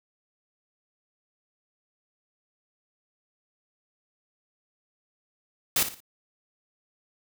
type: noise with echo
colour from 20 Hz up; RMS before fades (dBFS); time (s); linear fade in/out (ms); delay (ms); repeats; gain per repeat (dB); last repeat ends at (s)
white; -23; 5.76-5.83; 2; 58; 3; -10; 6.004
effects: none